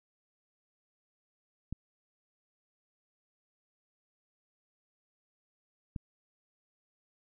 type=clicks; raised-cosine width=5 ms; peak=-24 dBFS; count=2; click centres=1.726 / 5.962 s; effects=none